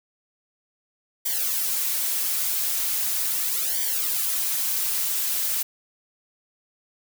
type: noise with flanger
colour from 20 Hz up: blue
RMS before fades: -25 dBFS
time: 1.25-5.63 s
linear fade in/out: 10 ms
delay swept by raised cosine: 0.75 to 6.55 ms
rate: 0.39 Hz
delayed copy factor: -0.9
effects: none